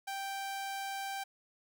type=tone; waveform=sawtooth; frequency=784 Hz; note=G5; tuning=in tune; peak=-33 dBFS; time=0.07-1.24 s; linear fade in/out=10 ms; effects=none